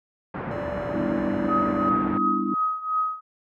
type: low-pass noise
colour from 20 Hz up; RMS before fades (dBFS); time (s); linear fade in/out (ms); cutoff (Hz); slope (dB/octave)
pink; -30; 0.34-2.18; 5; 1700; 24
type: tone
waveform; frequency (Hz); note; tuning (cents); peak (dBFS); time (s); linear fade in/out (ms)
triangle; 584; D5; -10; -28; 0.51-1.89; 0
type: chord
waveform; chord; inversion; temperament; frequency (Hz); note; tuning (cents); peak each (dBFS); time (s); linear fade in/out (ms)
sine; E minor seventh; first; just; 197.78 / 247.2 / 296.7 / 329.6; G3 / B3 / D4 / E4; +16 / +2 / +18 / 0; -29; 0.94-2.54; 2
type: tone with tremolo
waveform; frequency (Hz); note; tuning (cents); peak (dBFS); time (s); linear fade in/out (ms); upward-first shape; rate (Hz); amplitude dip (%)
sine; 1262; D#6; +24; -19; 1.47-3.21; 50; triangle; 2.8; 85
effects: high-pass 100 Hz 12 dB/octave